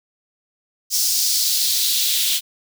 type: noise with high-pass filter sweep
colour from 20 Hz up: white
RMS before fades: -19 dBFS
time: 0.9-2.41 s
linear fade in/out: 50 ms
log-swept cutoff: 5400 to 3300 Hz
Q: 2.7
effects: none